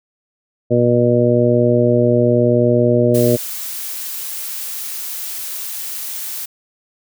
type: harmonic tone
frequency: 120.8 Hz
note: B2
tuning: 38 cents flat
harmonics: 1 / 2 / 3 / 4 / 5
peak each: -17 / -17 / -17 / -17 / -17 dBFS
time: 0.7-3.37 s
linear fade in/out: 20 ms
type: noise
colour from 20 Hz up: blue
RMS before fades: -26 dBFS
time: 3.14-6.46 s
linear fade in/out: 10 ms
effects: none